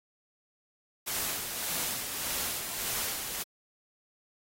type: noise with tremolo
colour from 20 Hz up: white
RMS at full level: -32 dBFS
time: 1.06-3.44 s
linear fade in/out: 20 ms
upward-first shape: sine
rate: 1.7 Hz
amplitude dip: 45%
effects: AAC 48 kbps